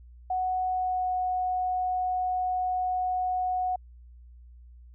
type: tone with pitch glide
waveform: sine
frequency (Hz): 740 to 734.5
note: F#5 to F#5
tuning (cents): 0 to -13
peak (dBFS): -25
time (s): 0.3-3.76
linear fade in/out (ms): 5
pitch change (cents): -13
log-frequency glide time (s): 0.67-1.12
effects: added 60 Hz sine -47 dBFS peak until 4.94 s